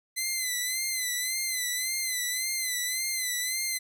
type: tone with vibrato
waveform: 10% pulse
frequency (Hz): 2036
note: C7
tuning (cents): -48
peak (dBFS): -19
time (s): 0.16-3.79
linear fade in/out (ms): 20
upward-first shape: sine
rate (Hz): 1.8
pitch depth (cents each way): 64
effects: none